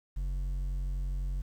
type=tone with low-pass filter; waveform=square; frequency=46 Hz; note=F#1; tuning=9 cents flat; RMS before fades=-33 dBFS; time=0.16-1.42 s; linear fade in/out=10 ms; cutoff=110 Hz; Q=0.91; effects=10-bit